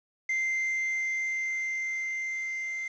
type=tone with level ramp; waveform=triangle; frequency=2086 Hz; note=C7; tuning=6 cents flat; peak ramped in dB=-24 to -30 dBFS; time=0.29-2.88 s; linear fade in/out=5 ms; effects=resampled to 16000 Hz + 9-bit